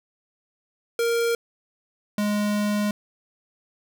square tone pair in turn, 466.2 / 207.7 Hz, A#4 / G#3, 0 / 0 cents, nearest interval octave + major second, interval 1400 cents, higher first, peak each -21 / -22 dBFS, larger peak first, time 0.99-1.35 / 2.18-2.91 s, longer second, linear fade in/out 2 ms, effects none

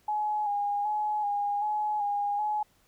sine tone with vibrato, 830.6 Hz, G#5, in tune, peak -26 dBFS, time 0.08-2.63 s, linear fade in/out 5 ms, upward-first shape square, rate 1.3 Hz, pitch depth 30 cents each way, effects pink hiss -66 dBFS RMS until 2.87 s

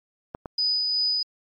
clicks, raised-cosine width 1 ms, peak -18 dBFS, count 2, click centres 0.349 / 0.458 s
sine tone with tremolo, 4978 Hz, D#8, in tune, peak -20 dBFS, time 0.58-1.23 s, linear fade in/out 5 ms, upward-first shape sine, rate 2.7 Hz, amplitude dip 25%
effects MP3 32 kbps

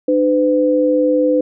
sine tone pair together, 301 / 506.2 Hz, D4 / B4, +43 / +43 cents, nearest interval major sixth, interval 900 cents, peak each -15 / -13 dBFS, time 0.08-1.41 s, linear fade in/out 5 ms, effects none

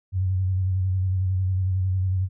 sine tone with vibrato, 93.5 Hz, F#2, 19 cents sharp, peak -20 dBFS, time 0.12-2.29 s, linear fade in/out 50 ms, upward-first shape square, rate 11 Hz, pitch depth 31 cents each way, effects none

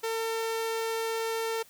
sawtooth tone, 451.3 Hz, A4, 44 cents sharp, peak -25 dBFS, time 0.03-1.63 s, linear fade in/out 10 ms, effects white hiss -57 dBFS RMS until 1.69 s

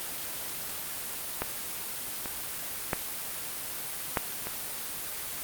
clicks, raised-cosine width 0.5 ms, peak -13 / -19 / -10 / -9 / -19 dBFS, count 5, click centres 1.42 / 2.258 / 2.932 / 4.172 / 4.47 s, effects white hiss -36 dBFS RMS until 5.43 s + Opus 32 kbps

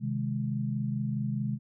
sine chord, Ab major, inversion first, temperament equal, 130.81 / 155.56 / 207.7 Hz, C3 / Eb3 / Ab3, 0 / 0 / 0 cents, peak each -31 / -36 / -32 dBFS, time 0-1.59 s, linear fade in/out 50 ms, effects none

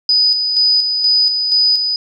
sine tone with tremolo, 4978 Hz, D#8, in tune, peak -9 dBFS, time 0.09-1.96 s, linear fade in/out 2 ms, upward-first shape square, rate 2.1 Hz, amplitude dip 45%, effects none

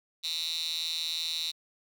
10% pulse tone with high-pass filter, 162.8 Hz, E3, 21 cents flat, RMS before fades -33 dBFS, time 0.23-1.52 s, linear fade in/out 20 ms, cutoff 3800 Hz, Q 8.3, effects none

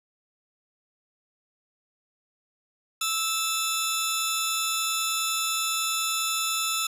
15% pulse tone pair together, 1318.5 / 3526 Hz, E6 / A7, 0 / +3 cents, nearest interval octave + perfect fourth, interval 1703 cents, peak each -21 dBFS, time 3.01-6.87 s, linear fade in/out 5 ms, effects resampled to 32000 Hz

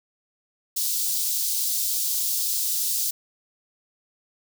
white high-pass noise, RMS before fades -25 dBFS, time 0.76-3.11 s, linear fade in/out 10 ms, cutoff 4100 Hz, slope 24 dB/octave, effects none

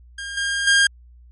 sawtooth tone with level steps, 1612 Hz, G6, 48 cents sharp, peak -25 / -17 / -9 dBFS, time 0.18-0.87 s, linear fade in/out 5 ms, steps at 0.37 / 0.67 s, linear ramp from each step 5 ms, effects added 60 Hz sine -44 dBFS peak until 1.31 s + MP3 48 kbps

